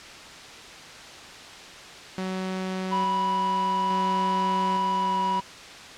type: tone with tremolo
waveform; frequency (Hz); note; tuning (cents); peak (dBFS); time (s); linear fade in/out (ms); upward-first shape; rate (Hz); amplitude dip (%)
sawtooth; 187.4; F#3; +22; -24; 2.18-5.4; 0; square; 0.58; 30
type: tone with pitch glide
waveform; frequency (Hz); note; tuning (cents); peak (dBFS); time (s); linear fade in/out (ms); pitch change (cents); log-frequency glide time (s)
triangle; 980 to 972.7; B5 to B5; -14 to -27; -21; 2.91-5.41; 20; -13; 5.01-5.21
effects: white hiss -42 dBFS RMS until 5.97 s + low-pass 5000 Hz 12 dB/octave